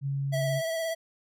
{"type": "tone", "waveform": "sine", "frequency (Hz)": 138.6, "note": "C#3", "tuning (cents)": 0, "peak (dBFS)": -27, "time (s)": [0.01, 0.62], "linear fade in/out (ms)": 50}
{"type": "tone with vibrato", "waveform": "square", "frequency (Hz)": 654, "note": "E5", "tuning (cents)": -14, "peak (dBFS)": -29, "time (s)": [0.32, 0.95], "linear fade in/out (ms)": 20, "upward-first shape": "triangle", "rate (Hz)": 17, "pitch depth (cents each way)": 28}
{"effects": []}